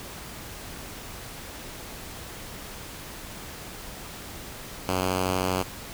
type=tone; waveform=5% pulse; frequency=92.7 Hz; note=F#2; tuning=4 cents sharp; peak=-13 dBFS; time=4.88-5.63 s; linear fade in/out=10 ms; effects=pink hiss -40 dBFS RMS until 5.93 s